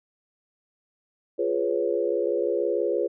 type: chord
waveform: sine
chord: C# dominant seventh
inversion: first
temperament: equal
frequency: 349.2 / 415.3 / 493.9 / 554.4 Hz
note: E#4 / G#4 / B4 / C#5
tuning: 0 / 0 / 0 / 0 cents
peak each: -28 / -27 / -27 / -29 dBFS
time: 1.38-3.08 s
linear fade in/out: 20 ms
effects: none